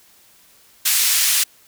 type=band-pass noise; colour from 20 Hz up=white; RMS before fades=-17 dBFS; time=0.85-1.44 s; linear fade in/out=10 ms; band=2100 to 14000 Hz; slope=12 dB/octave; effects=white hiss -52 dBFS RMS until 1.67 s